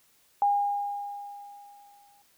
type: tone with exponential decay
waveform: sine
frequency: 812 Hz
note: G#5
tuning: 39 cents flat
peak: -19 dBFS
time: 0.42-2.22 s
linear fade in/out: 1 ms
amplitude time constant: 390 ms
effects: white hiss -64 dBFS RMS until 2.37 s